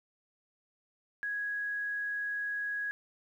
sine tone, 1662 Hz, G#6, 1 cent sharp, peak -32 dBFS, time 1.23-2.91 s, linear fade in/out 0 ms, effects 11-bit

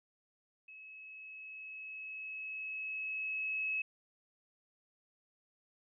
sine tone with level ramp, 2577 Hz, E7, 40 cents flat, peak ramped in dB -50 to -32 dBFS, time 0.68-3.82 s, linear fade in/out 5 ms, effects none

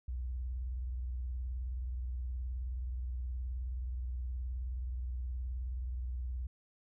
sine tone with vibrato, 62.1 Hz, B1, 10 cents sharp, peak -35 dBFS, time 0.08-6.47 s, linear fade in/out 5 ms, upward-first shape square, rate 19 Hz, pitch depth 120 cents each way, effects none

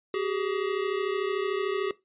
square tone pair together, 380.9 / 414.3 Hz, G4 / G#4, -50 / -4 cents, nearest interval minor second, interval 146 cents, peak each -29 / -31 dBFS, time 0.14-1.91 s, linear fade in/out 2 ms, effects noise-tail reverb RT60 0.2 s tail -19 dB re dry + resampled to 8000 Hz

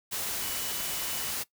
sine tone in noise, 2960 Hz, F#7, in tune, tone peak -43 dBFS, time 0.41-1.32 s, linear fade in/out 20 ms, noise white, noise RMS -33 dBFS, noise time 0.11-1.44 s, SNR -13 dB, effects noise-tail reverb RT60 0.1 s tail -18 dB re dry

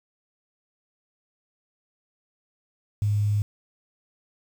sine tone with quantisation, 103.8 Hz, G#2, in tune, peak -20 dBFS, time 3.02-3.42 s, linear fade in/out 0 ms, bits 8, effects none

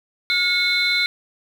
sine tone cluster, 1431 / 2191 / 3575 / 4060 Hz, F6 / C#7 / A7 / B7, +42 / -21 / +27 / +47 cents, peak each -26 / -19 / -24 / -21 dBFS, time 0.3-1.06 s, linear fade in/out 0 ms, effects tanh soft clip ceiling -9 dBFS + 7-bit

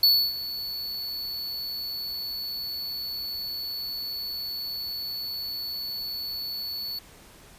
square tone with ADSR envelope, 4435 Hz, C#8, in tune, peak -15 dBFS, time 0.03-6.99 s, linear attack 3 ms, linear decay 290 ms, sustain -16 dB, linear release 5 ms, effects pink hiss -51 dBFS RMS until 7.58 s + resampled to 32000 Hz

